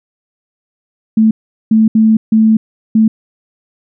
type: tone bursts at uneven times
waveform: sine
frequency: 220 Hz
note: A3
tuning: in tune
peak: -5 dBFS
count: 5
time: 1.17-1.31 / 1.71-1.88 / 1.95-2.17 / 2.32-2.57 / 2.95-3.08 s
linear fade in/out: 5 ms
effects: none